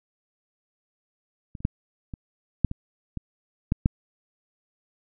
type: clicks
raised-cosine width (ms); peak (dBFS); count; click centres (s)
5; -25 / -29 / -9 / -22 / -6 / -18 / -18 / -9 / -6; 9; 1.552 / 1.605 / 1.651 / 2.138 / 2.647 / 2.714 / 3.173 / 3.721 / 3.859
effects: none